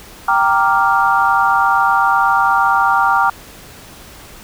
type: chord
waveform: sine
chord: G minor seventh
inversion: none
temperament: equal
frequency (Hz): 784 / 932.3 / 1174.7 / 1396.9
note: G5 / Bb5 / D6 / F6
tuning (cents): 0 / 0 / 0 / 0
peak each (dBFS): -16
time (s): 0.28-3.3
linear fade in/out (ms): 5
effects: pink hiss -38 dBFS RMS until 4.43 s